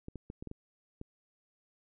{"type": "clicks", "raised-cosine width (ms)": 3, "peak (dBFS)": -29, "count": 7, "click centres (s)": [0.084, 0.157, 0.301, 0.425, 0.473, 0.514, 1.014], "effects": []}